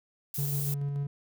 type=noise; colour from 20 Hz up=violet; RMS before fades=-35 dBFS; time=0.34-0.74 s; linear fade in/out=2 ms
type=tone with tremolo; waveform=triangle; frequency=141.8 Hz; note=C#3; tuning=40 cents sharp; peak=-26 dBFS; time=0.38-1.07 s; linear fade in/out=5 ms; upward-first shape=square; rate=6.9 Hz; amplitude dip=25%
effects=none